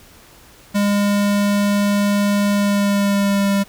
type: tone with pitch glide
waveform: square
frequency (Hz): 203.3 to 199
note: G#3 to G3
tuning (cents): -37 to +26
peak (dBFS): -15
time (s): 0.74-3.64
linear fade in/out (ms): 20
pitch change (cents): -37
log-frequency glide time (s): 2.52-3.51
effects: pink hiss -46 dBFS RMS until 3.68 s